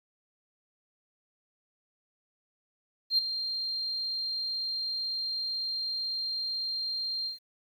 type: tone with ADSR envelope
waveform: sine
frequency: 4186 Hz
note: C8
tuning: in tune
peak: -18 dBFS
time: 3.1-7.39 s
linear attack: 82 ms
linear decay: 10 ms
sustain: -12 dB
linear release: 130 ms
effects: tanh soft clip ceiling -18 dBFS + 10-bit